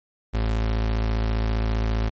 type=tone; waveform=35% pulse; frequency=55 Hz; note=A1; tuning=in tune; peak=-19 dBFS; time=0.33-2.1 s; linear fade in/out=20 ms; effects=low-pass 5000 Hz 12 dB/octave + MP3 32 kbps